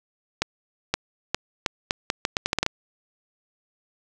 accelerating click train, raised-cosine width 0.2 ms, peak -4 dBFS, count 13, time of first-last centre 0.42-2.664 s, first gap 520 ms, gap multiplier 0.78, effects none

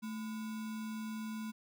sine tone with sample-and-hold, 219 Hz, A3, 8 cents flat, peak -38 dBFS, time 0.02-1.52 s, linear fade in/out 20 ms, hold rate 1225 Hz, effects none

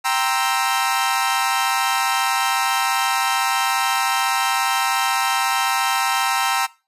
sawtooth chord, C dominant seventh, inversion second, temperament equal, 784 / 932.3 / 1046.5 / 1318.5 Hz, G5 / Bb5 / C6 / E6, 0 / 0 / 0 / 0 cents, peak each -19 / -19 / -22 / -20 dBFS, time 0.04-6.67 s, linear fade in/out 20 ms, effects noise-tail reverb RT60 0.3 s tail -20 dB re dry + resampled to 32000 Hz

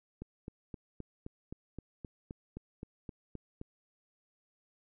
click train, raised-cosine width 3 ms, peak -29 dBFS, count 14, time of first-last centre 0.22-3.614 s, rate 3.83 Hz, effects none

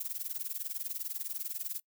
violet noise with tremolo, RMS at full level -34 dBFS, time 0-1.8 s, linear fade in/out 5 ms, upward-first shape triangle, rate 20 Hz, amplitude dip 95%, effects noise-tail reverb RT60 0.1 s tail -23 dB re dry

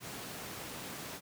pink high-pass noise, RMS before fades -44 dBFS, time 0-1.21 s, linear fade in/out 50 ms, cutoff 120 Hz, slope 12 dB/octave, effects none

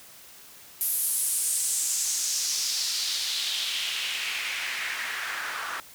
white noise with band-pass filter sweep, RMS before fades -29 dBFS, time 0.81-5.8 s, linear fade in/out 0 ms, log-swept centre 12000 to 1300 Hz, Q 2.5, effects white hiss -49 dBFS RMS until 5.94 s

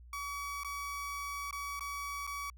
30% pulse tone with dropouts, 1137 Hz, C#6, 44 cents sharp, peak -35 dBFS, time 0.13-2.5 s, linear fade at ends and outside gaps 2 ms, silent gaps 0.635-0.646 / 1.51-1.527 / 1.795-1.807 / 2.268-2.274 s, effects added 60 Hz sine -51 dBFS peak until 2.57 s

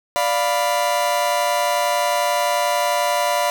40% pulse chord, B diminished, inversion first, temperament equal, 587.3 / 698.5 / 987.8 Hz, D5 / F5 / B5, 0 / 0 / 0 cents, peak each -21 dBFS, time 0.16-3.5 s, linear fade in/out 0 ms, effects none

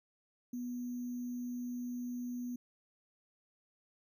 sine tone with sample-and-hold, 245.1 Hz, B3, 13 cents flat, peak -37 dBFS, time 0.53-2.56 s, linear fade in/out 5 ms, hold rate 6300 Hz, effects none

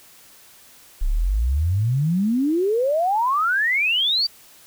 sine exponential sweep, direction up, 30.77 to 4736 Hz, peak -17 dBFS, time 1.01-4.27 s, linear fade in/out 10 ms, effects white hiss -49 dBFS RMS until 4.66 s

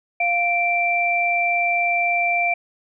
sine tone pair together, 698.4 / 2349 Hz, F5 / D7, 0 / 0 cents, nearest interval octave + major sixth, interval 2100 cents, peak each -21 / -19 dBFS, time 0.2-2.54 s, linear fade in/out 5 ms, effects none

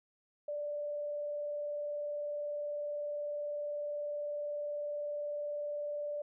sine tone with vibrato, 587.3 Hz, D5, in tune, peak -35 dBFS, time 0.48-6.22 s, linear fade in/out 5 ms, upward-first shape sine, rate 20 Hz, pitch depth 20 cents each way, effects none

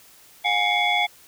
sine tone cluster, 717 / 821 / 2136 / 2239 / 3410 Hz, F5 / G#5 / C7 / C#7 / G#7, +45 / -20 / +35 / +17 / +45 cents, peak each -24 dBFS, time 0.44-1.07 s, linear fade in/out 20 ms, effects tanh soft clip ceiling -12 dBFS + white hiss -51 dBFS RMS until 1.27 s

